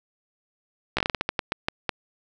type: slowing click train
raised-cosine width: 0.3 ms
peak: -7 dBFS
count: 13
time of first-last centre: 0.97-1.893 s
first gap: 15 ms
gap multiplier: 1.27
effects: none